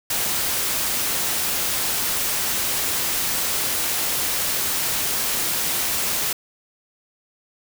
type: noise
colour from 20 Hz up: white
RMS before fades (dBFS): -23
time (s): 0.1-6.33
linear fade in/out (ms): 5
effects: none